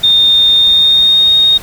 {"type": "tone with pitch glide", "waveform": "sine", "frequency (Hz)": [3650, 3714], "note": ["A#7", "A#7"], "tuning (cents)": [-37, -7], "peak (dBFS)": -5, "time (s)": [0.03, 1.58], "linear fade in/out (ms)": 10, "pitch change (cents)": 30, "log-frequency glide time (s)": [0.54, 1.32], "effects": ["pink hiss -31 dBFS RMS until 1.62 s"]}